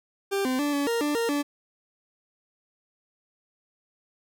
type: tone with pitch steps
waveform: 40% pulse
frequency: 395.2 / 257.4 / 290.9 / 284.6 / 465.7 / 294.7 / 463.3 / 288.9 Hz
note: G4 / C4 / D4 / C#4 / A#4 / D4 / A#4 / D4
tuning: +14 / -28 / -16 / +46 / -2 / +6 / -11 / -28 cents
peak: -23 dBFS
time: 0.31-1.43 s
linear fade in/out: 20 ms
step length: 140 ms
effects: none